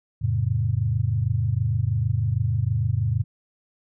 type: chord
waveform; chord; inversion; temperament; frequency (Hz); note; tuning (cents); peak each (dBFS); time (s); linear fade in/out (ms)
sine; F augmented; none; equal with one note detuned; 87.31 / 110 / 136.37; F2 / A2 / C#3; 0 / 0 / -28; -27 / -22 / -26; 0.21-3.24; 20
effects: none